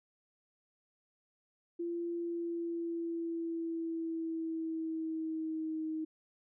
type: tone with pitch glide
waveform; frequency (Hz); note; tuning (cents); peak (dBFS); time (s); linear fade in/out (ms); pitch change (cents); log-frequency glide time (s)
sine; 341.9 to 315.3; F4 to D#4; -37 to +23; -34; 1.79-6.05; 10; -140; 2.16-5.85
effects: none